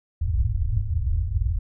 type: low-pass noise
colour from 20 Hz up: white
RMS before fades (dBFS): -23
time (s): 0.21-1.59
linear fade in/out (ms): 10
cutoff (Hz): 110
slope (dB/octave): 96
effects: none